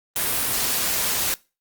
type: noise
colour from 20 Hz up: white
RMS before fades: -23 dBFS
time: 0.16-1.34 s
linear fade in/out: 0 ms
effects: noise-tail reverb RT60 0.3 s tail -23 dB re dry + Opus 32 kbps